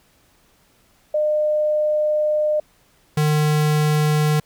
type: tone pair in turn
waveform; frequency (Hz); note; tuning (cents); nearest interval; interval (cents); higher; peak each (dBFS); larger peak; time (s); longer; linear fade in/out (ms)
sine / square; 606 / 151.5; D#5 / D#3; -46 / -46; 2 octaves; 2400; first; -16; neither; 1.14-2.6 / 3.17-4.4; first; 5
effects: pink hiss -58 dBFS RMS until 4.45 s